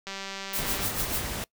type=click train; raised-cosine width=0.2 ms; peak=-19 dBFS; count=153; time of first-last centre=0.07-0.849 s; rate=195 Hz
type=noise with tremolo; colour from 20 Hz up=blue; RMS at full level=-28 dBFS; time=0.53-1.23 s; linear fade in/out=5 ms; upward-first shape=triangle; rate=6.8 Hz; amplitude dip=100%
type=noise; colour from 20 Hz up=pink; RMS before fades=-33 dBFS; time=0.58-1.44 s; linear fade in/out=0 ms
effects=noise-tail reverb RT60 0.1 s tail -23 dB re dry